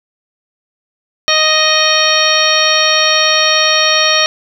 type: harmonic tone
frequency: 622.3 Hz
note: D#5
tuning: in tune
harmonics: 1 / 2 / 3 / 4 / 5 / 6 / 7 / 9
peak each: -17 / -17 / -17 / -17 / -17 / -17 / -17 / -17 dBFS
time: 1.28-4.26 s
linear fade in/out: 0 ms
effects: 7-bit